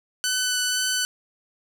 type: tone with vibrato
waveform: 10% pulse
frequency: 1500 Hz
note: F#6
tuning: 23 cents sharp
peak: -13 dBFS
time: 0.24-1.05 s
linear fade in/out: 0 ms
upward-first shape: sine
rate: 2 Hz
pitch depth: 10 cents each way
effects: none